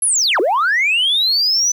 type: linear two-way sweep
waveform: sine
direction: down then up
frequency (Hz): 11175 to 323.7 to 6050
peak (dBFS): -11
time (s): 0.02-1.72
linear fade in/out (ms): 5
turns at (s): 0.4
effects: tanh soft clip ceiling -10 dBFS + 8-bit